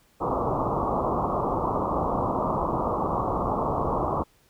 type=low-pass noise; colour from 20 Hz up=white; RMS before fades=-26 dBFS; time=0.2-4.24 s; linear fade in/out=20 ms; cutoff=1200 Hz; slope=96 dB/octave; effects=pink hiss -62 dBFS RMS until 4.49 s